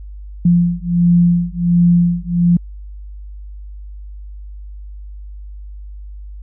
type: beating tone pair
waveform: sine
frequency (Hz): 173 / 174.4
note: F3 / F3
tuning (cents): -16 / -2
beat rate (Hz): 1.4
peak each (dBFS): -13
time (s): 0.45-2.57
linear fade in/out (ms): 5
effects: added 50 Hz sine -29 dBFS peak until 6.42 s

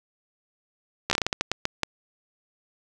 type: slowing click train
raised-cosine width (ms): 0.2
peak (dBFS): -6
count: 12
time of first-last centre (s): 1.1-1.833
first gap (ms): 13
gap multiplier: 1.3
effects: none

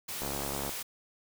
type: noise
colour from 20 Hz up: white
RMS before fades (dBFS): -38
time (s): 0.08-0.83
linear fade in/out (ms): 10
type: click train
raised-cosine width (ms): 1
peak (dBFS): -22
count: 34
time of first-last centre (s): 0.22-0.693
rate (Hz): 69.8
effects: none

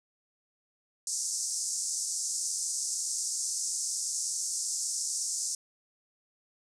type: band-pass noise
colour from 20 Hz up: white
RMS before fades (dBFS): -33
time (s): 1.07-5.55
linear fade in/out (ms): 2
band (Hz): 5300 to 8900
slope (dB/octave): 48
effects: none

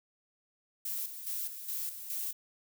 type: noise with tremolo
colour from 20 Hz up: violet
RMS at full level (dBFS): -36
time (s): 0.85-2.33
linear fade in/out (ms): 5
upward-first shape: square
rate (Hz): 2.4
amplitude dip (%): 60
effects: none

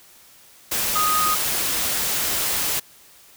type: tone in noise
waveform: sine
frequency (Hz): 1244.5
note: D#6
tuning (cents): 0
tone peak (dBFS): -19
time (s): 0.95-1.35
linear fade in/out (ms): 10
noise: white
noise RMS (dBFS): -23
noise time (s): 0.71-2.8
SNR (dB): +1
effects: white hiss -50 dBFS RMS until 3.36 s

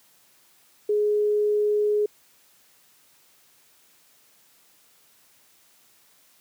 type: tone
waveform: sine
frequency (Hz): 418.4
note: G#4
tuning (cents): +13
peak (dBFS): -19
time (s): 0.89-2.06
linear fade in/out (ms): 5
effects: white hiss -59 dBFS RMS until 6.4 s + high-pass 100 Hz 12 dB/octave

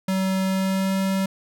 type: tone with pitch glide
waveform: square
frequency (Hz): 190 to 192.21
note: F#3 to G3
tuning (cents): +46 to -34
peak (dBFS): -21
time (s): 0.08-1.26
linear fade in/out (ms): 5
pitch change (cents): +20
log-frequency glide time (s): 0.45-0.96
effects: none

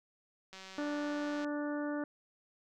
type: click train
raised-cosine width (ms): 0.2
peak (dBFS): -32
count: 175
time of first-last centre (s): 0.53-1.446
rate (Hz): 190
type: harmonic tone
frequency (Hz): 293.7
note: D4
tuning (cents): 0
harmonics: 1 / 2 / 3 / 4 / 5 / 6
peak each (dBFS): -35 / -40 / -48 / -48 / -46 / -51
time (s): 0.78-2.04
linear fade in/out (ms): 2
effects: none

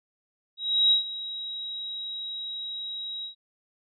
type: tone with ADSR envelope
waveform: sine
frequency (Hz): 3833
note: A#7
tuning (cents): +47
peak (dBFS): -16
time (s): 0.57-3.35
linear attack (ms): 340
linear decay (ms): 120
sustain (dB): -16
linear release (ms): 110
effects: none

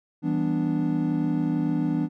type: chord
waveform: triangle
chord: E minor seventh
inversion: none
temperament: equal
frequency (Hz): 164.81 / 196 / 246.9 / 293.7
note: E3 / G3 / B3 / D4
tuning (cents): 0 / 0 / 0 / 0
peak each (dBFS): -25 / -30 / -26 / -24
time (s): 0.22-2.09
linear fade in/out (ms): 50
effects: none

